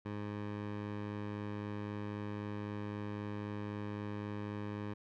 15% pulse tone with low-pass filter, 103.83 Hz, G#2, in tune, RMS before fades -41 dBFS, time 0.05-4.94 s, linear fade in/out 10 ms, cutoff 2500 Hz, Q 0.66, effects none

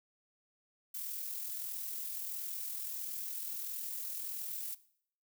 violet noise with amplitude modulation, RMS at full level -39 dBFS, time 0.94-4.75 s, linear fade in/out 10 ms, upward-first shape sine, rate 41.5 Hz, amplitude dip 35%, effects noise-tail reverb RT60 0.6 s tail -18 dB re dry

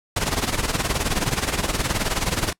pink noise with tremolo, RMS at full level -20 dBFS, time 0.16-2.53 s, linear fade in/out 5 ms, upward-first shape sine, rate 19 Hz, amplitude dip 75%, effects noise-tail reverb RT60 0.1 s tail -24 dB re dry + low-pass 11000 Hz 12 dB/octave

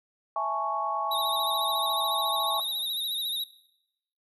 sine chord, A major seventh, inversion second, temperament equal, 659.3 / 830.6 / 880 / 1108.7 Hz, E5 / G#5 / A5 / C#6, 0 / 0 / 0 / 0 cents, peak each -33 / -31 / -35 / -29 dBFS, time 0.36-2.6 s, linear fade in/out 2 ms
square tone with vibrato, 3779 Hz, A#7, 23 cents sharp, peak -29 dBFS, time 1.11-3.44 s, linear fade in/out 5 ms, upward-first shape sine, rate 14 Hz, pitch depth 68 cents each way
effects noise-tail reverb RT60 0.8 s tail -17 dB re dry

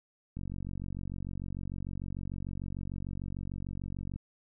click train, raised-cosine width 5 ms, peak -26 dBFS, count 178, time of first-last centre 0.37-4.16 s, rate 46.7 Hz, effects none

